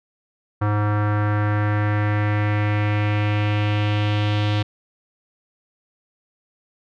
square tone with low-pass filter sweep, 104.6 Hz, G#2, 13 cents sharp, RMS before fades -20 dBFS, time 0.61-4.63 s, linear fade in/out 10 ms, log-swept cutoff 1300 to 3500 Hz, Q 2.6, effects none

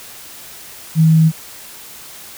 sine tone, 160 Hz, D#3, 49 cents sharp, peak -7 dBFS, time 0.95-1.32 s, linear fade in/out 50 ms, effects white hiss -36 dBFS RMS until 2.37 s

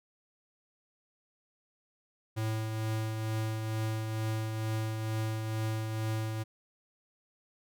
square tone with tremolo, 110 Hz, A2, in tune, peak -30 dBFS, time 2.36-6.44 s, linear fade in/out 20 ms, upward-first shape triangle, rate 2.2 Hz, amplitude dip 40%, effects none

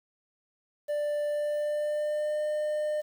triangle tone with pitch glide, 590 to 604.5 Hz, D5 to D5, +8 to +50 cents, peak -25 dBFS, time 0.88-3.02 s, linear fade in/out 20 ms, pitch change +42 cents, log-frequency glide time 1.28-2.42 s, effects 9-bit

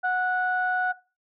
sine tone pair together, 735 / 1472 Hz, F#5 / F#6, -12 / -9 cents, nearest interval octave, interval 1203 cents, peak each -24 dBFS, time 0.03-0.93 s, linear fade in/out 20 ms, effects noise-tail reverb RT60 0.3 s tail -19 dB re dry + tanh soft clip ceiling -14 dBFS

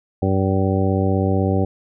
harmonic tone, 96 Hz, G2, 36 cents flat, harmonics 1 / 2 / 3 / 4 / 5 / 6 / 8, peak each -19 / -22 / -24 / -25 / -26 / -27 / -28 dBFS, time 0.22-1.65 s, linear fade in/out 5 ms, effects none

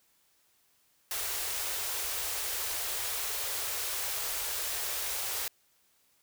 white band-stop noise, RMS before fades -34 dBFS, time 1.11-5.48 s, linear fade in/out 2 ms, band 100 to 370 Hz, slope 48 dB/octave, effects white hiss -69 dBFS RMS until 6.22 s

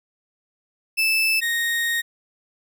35% pulse tone pair in turn, 2633 / 1861.8 Hz, E7 / A#6, -3 / -3 cents, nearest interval tritone, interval 600 cents, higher first, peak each -16 / -19 dBFS, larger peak first, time 0.97-1.41 / 1.41-2.02 s, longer second, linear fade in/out 20 ms, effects none

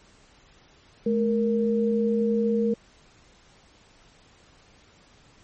sine tone pair together, 214 / 466.2 Hz, A3 / A#4, -48 / 0 cents, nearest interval octave + minor second, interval 1348 cents, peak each -23 dBFS, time 1.06-2.74 s, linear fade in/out 5 ms, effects pink hiss -56 dBFS RMS until 5.43 s + MP3 32 kbps

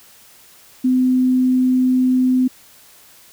sine tone, 255.2 Hz, C4, 43 cents flat, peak -12 dBFS, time 0.84-2.48 s, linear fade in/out 10 ms, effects white hiss -47 dBFS RMS until 3.32 s

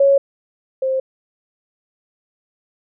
sine tone pair in turn, 554 / 526.6 Hz, C#5 / C5, -1 / +11 cents, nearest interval minor second, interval 88 cents, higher first, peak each -9 / -16 dBFS, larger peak first, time 0-0.18 / 0.82-1 s, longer neither, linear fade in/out 5 ms, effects none

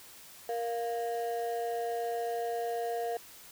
triangle ring-modulated tone, 584 Hz, D5, 10 cents flat, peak -26 dBFS, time 0.49-3.17 s, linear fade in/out 2 ms, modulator 116 Hz, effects white hiss -52 dBFS RMS until 3.51 s

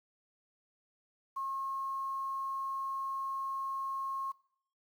sine tone with quantisation, 1080 Hz, C#6, 45 cents flat, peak -34 dBFS, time 1.36-4.32 s, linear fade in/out 10 ms, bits 10, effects noise-tail reverb RT60 0.6 s tail -19 dB re dry

